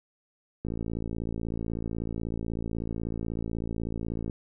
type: click train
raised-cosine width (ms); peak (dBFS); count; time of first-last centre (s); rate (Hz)
3; -20; 206; 0.65-4.298; 56.2
effects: none